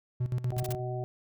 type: tone with tremolo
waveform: triangle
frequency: 124.1 Hz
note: B2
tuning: 9 cents sharp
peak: -24 dBFS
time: 0.2-0.8 s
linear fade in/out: 10 ms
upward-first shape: square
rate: 8.2 Hz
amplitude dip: 75%
type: harmonic tone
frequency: 124.8 Hz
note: B2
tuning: 19 cents sharp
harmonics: 1 / 3 / 5 / 6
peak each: -33 / -38 / -40 / -41 dBFS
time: 0.52-1.04 s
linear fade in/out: 0 ms
type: noise bursts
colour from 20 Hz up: white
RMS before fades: -39 dBFS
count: 3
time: 0.58-0.725 s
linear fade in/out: 2 ms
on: 21 ms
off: 41 ms
effects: none